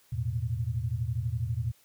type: chord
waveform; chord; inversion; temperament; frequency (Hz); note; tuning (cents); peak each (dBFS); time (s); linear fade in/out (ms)
sine; E suspended fourth; none; equal with one note detuned; 82.41 / 111.28 / 123.47; E2 / A2 / B2; 0 / +20 / 0; -35 / -31 / -32; 0.12-1.72; 10
effects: white hiss -63 dBFS RMS until 1.84 s